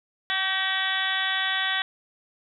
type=harmonic tone with a mistuned harmonic; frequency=380 Hz; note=F#4; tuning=46 cents sharp; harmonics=2 / 3 / 4 / 5 / 6 / 7 / 8 / 9 / 10; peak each=-34 / -35 / -30 / -28 / -37 / -40 / -34 / -29 / -35 dBFS; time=0.3-1.82 s; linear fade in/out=0 ms; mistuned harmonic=4; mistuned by=+32 cents; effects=none